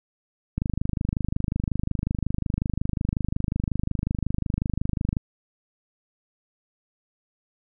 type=click train; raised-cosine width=5 ms; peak=-12 dBFS; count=118; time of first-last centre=0.58-5.168 s; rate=25.5 Hz; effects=none